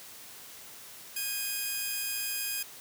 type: tone pair together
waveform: 5% pulse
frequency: 1619.3 / 2489 Hz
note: G#6 / D#7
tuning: -44 / 0 cents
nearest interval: perfect fifth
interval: 744 cents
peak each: -26 / -23 dBFS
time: 1.16-2.63 s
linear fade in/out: 5 ms
effects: white hiss -48 dBFS RMS until 2.8 s + high-pass 80 Hz 12 dB/octave